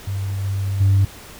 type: tone with level steps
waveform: sine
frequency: 98 Hz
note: G2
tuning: in tune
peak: -21 / -19 / -10 dBFS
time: 0.07-1.05 s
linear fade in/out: 5 ms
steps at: 0.44 / 0.8 s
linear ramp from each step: 10 ms
effects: tanh soft clip ceiling -9 dBFS + pink hiss -40 dBFS RMS until 1.39 s